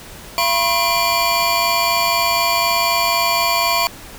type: tone cluster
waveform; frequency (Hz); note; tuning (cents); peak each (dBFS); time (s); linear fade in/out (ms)
square; 683 / 974 / 1078 / 2383 / 4493; F5 / B5 / C#6 / D7 / C#8; -39 / -24 / -49 / +25 / +23; -22; 0.38-3.87; 0
effects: pink hiss -37 dBFS RMS until 4.18 s